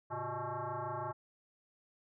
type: tone with frequency modulation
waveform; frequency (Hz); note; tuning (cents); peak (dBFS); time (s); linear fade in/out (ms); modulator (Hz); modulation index
sine; 110; A2; 0; -36; 0.1-1.13; 20; 246; 4.7
effects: none